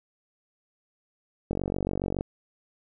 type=click train; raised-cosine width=2 ms; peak=-15 dBFS; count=34; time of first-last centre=1.51-2.209 s; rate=47.2 Hz; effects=none